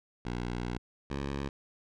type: tone pair in turn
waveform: 10% pulse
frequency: 60.2 / 69.54 Hz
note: B1 / C#2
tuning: -44 / +6 cents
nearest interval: major second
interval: 250 cents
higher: second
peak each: -25 dBFS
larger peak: neither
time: 0.25-0.78 / 1.1-1.49 s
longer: first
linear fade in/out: 5 ms
effects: low-pass 5000 Hz 12 dB/octave